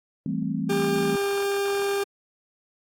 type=chord; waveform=sine; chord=A minor seventh; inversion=second; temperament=equal; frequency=164.81 / 196 / 220 / 261.6 Hz; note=E3 / G3 / A3 / C4; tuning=0 / 0 / 0 / 0 cents; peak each=-30 dBFS; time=0.26-1.16 s; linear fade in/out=2 ms
type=tone; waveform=40% pulse; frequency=399.4 Hz; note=G4; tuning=32 cents sharp; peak=-22 dBFS; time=0.69-2.04 s; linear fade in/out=10 ms
effects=AAC 64 kbps